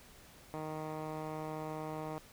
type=tone with low-pass filter; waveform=10% pulse; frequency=155.56 Hz; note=D#3; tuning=in tune; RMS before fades=-41 dBFS; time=0.54-2.18 s; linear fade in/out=0 ms; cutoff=1300 Hz; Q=1.2; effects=pink hiss -58 dBFS RMS until 2.32 s